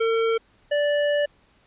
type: tone pair in turn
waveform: square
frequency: 453.2 / 584.2 Hz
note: A#4 / D5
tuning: -49 / -9 cents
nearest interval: major third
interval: 440 cents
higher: second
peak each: -20 dBFS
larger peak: neither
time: 0-0.38 / 0.71-1.26 s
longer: second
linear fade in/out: 10 ms
effects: pink hiss -60 dBFS RMS until 1.66 s + resampled to 8000 Hz